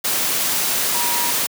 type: tone in noise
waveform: sine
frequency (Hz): 956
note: A#5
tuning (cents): +43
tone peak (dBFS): -25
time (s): 0.94-1.31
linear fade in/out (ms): 10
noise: white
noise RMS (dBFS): -20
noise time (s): 0.04-1.47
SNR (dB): -8
effects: high-pass 150 Hz 12 dB/octave